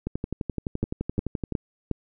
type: two click trains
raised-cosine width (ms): 3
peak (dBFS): -12 / -15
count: 4 / 18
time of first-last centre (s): 0.83-1.913 / 0.07-1.523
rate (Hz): 2.77 / 11.7
effects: none